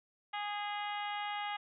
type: harmonic tone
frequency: 412.4 Hz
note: G#4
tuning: 12 cents flat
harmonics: 2 / 3 / 4 / 5 / 6 / 7 / 8 / 9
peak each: -38 / -44 / -47 / -44 / -52 / -47 / -49 / -57 dBFS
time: 0.33-1.57 s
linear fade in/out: 10 ms
effects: none